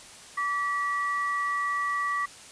sine tone pair together, 1155 / 1938.2 Hz, D6 / B6, -29 / -33 cents, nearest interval major sixth, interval 896 cents, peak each -27 / -30 dBFS, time 0.37-2.26 s, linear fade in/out 10 ms, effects white hiss -47 dBFS RMS until 2.51 s + resampled to 22050 Hz

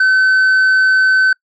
sine tone with tanh clipping, 1525 Hz, G6, 48 cents flat, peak -9 dBFS, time 0-1.33 s, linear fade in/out 5 ms, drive 3 dB, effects noise-tail reverb RT60 0.1 s tail -26 dB re dry

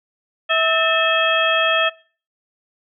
harmonic tone with a mistuned harmonic, 650 Hz, E5, 24 cents flat, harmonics 1 / 2 / 3 / 4 / 5, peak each -21 / -21 / -21 / -21 / -21 dBFS, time 0.49-1.9 s, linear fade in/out 20 ms, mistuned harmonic 3, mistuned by -150 cents, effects noise-tail reverb RT60 0.4 s tail -21 dB re dry

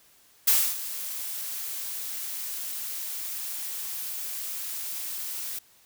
blue noise with ADSR envelope, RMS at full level -19 dBFS, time 0.47-5.59 s, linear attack 9 ms, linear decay 270 ms, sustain -15 dB, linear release 6 ms, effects white hiss -59 dBFS RMS until 5.85 s

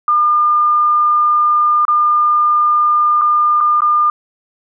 sine tone with dropouts, 1206 Hz, D6, 46 cents sharp, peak -9 dBFS, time 0.08-4.1 s, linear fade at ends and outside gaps 2 ms, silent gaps 1.852-1.881 / 3.213-3.217 / 3.605-3.609 / 3.806-3.819 s, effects none

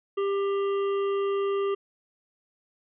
harmonic tone, 396.6 Hz, G4, 20 cents sharp, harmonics 1 / 3 / 5 / 7 / 8, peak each -24 / -34 / -47 / -45 / -49 dBFS, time 0.17-1.75 s, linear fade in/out 10 ms, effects none

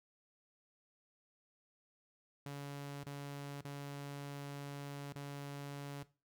sawtooth tone with dropouts, 141.9 Hz, C#3, 41 cents sharp, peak -39 dBFS, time 2.46-6.03 s, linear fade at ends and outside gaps 2 ms, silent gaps 3.035-3.064 / 3.612-3.648 / 5.126-5.156 s, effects noise-tail reverb RT60 0.3 s tail -17 dB re dry

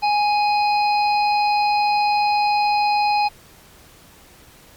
harmonic tone, 830.6 Hz, G#5, in tune, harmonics 1 / 3 / 5 / 6, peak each -16 / -26 / -30 / -32 dBFS, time 0.02-3.29 s, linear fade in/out 20 ms, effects pink hiss -48 dBFS RMS until 4.76 s + Opus 48 kbps

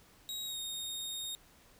sawtooth tone with pitch glide, 3809 to 3709 Hz, A#7 to A#7, +37 to -9 cents, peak -35 dBFS, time 0.29-1.35 s, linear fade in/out 0 ms, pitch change -46 cents, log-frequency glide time 0.45-0.59 s, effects pink hiss -62 dBFS RMS until 1.79 s

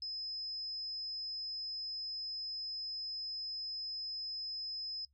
sine tone, 5100 Hz, D#8, 42 cents sharp, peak -38 dBFS, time 0.02-5.05 s, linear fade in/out 2 ms, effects noise-tail reverb RT60 0.1 s tail -21 dB re dry + added 69 Hz sine -70 dBFS peak until 5.13 s

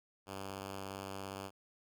5% pulse tone, 97.3 Hz, G2, 12 cents flat, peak -31 dBFS, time 0.26-1.51 s, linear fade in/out 50 ms, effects none

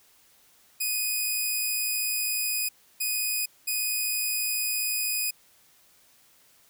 5% pulse tone bursts at uneven times, 2489 Hz, D#7, in tune, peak -16 dBFS, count 3, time 0.8-2.69 / 3-3.46 / 3.67-5.31 s, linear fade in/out 10 ms, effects white hiss -60 dBFS RMS until 6.69 s

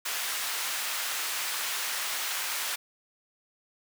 pink high-pass noise, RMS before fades -32 dBFS, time 0.05-2.76 s, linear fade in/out 10 ms, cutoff 1300 Hz, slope 12 dB/octave, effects none

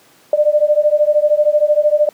sine beating tone pair, 592 / 605 Hz, D5 / D#5, +14 / -49 cents, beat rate 13 Hz, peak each -13 dBFS, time 0.33-2.09 s, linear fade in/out 2 ms, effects pink hiss -49 dBFS RMS until 2.13 s + high-pass 200 Hz 12 dB/octave

